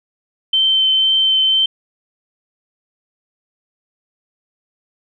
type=tone with vibrato; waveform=sine; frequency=3094 Hz; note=G7; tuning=23 cents flat; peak=-11 dBFS; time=0.53-1.66 s; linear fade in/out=5 ms; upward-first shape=triangle; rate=2 Hz; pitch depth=11 cents each way; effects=none